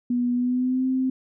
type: tone with pitch glide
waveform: sine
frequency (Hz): 244.1 to 260.1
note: B3 to C4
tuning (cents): -20 to -10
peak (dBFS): -20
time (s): 0.1-1.1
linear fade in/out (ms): 5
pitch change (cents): +110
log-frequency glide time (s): 0.33-0.86
effects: none

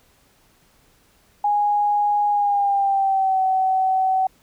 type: tone with pitch glide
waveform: sine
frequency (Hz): 826 to 757.4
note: G#5 to F#5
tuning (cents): -10 to +40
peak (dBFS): -16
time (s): 1.44-4.27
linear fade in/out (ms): 5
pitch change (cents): -150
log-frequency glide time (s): 2.3-3.41
effects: pink hiss -58 dBFS RMS until 4.42 s

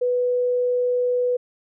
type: tone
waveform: sine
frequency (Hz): 493.9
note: B4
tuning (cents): 0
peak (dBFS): -18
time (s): 0.01-1.37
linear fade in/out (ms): 10
effects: none

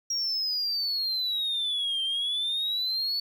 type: exponential two-way sweep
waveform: sine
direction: down then up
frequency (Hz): 5650 to 3136 to 4472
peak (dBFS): -24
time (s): 0.1-3.2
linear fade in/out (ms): 5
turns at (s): 2.03
effects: tanh soft clip ceiling -24 dBFS + 10-bit

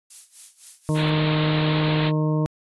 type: noise with tremolo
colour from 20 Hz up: violet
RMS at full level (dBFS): -36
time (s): 0.1-1.1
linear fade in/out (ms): 5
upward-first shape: sine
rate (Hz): 3.9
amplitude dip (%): 85
type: harmonic tone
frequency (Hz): 154.1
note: D#3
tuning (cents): -16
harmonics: 1 / 2 / 3 / 4 / 6 / 7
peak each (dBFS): -20 / -26 / -30 / -32 / -36 / -37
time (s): 0.89-2.46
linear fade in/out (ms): 0
type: low-pass noise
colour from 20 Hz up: white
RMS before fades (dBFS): -29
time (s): 0.94-2.12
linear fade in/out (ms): 50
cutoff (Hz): 4100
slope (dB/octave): 96
effects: resampled to 24000 Hz

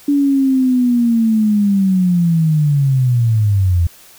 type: linear sweep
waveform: sine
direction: down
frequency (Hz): 288.4 to 82.41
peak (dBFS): -10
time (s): 0.08-3.87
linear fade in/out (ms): 5
effects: white hiss -43 dBFS RMS until 4.18 s

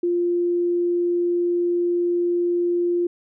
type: tone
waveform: sine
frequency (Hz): 349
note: F4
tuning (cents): -1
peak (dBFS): -18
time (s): 0.03-3.07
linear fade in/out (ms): 5
effects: none

